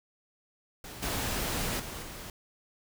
pink noise with level steps, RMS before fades -44 / -32 / -40 / -43 dBFS, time 0.84-2.3 s, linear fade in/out 2 ms, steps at 1.02 / 1.79 / 2.02 s, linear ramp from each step 10 ms, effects none

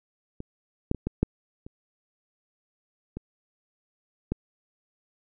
clicks, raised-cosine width 3 ms, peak -23 / -9 / -20 / -14 / -8 / -28 / -21 / -13 dBFS, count 8, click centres 0.404 / 0.914 / 0.947 / 1.07 / 1.23 / 1.665 / 3.17 / 4.32 s, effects none

